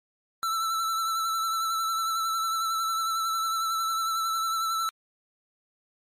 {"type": "tone with vibrato", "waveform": "square", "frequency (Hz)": 1329, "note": "E6", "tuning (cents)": 14, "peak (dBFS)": -26, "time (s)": [0.43, 4.89], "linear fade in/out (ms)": 0, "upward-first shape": "triangle", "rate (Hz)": 11, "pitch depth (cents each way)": 33, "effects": ["MP3 64 kbps"]}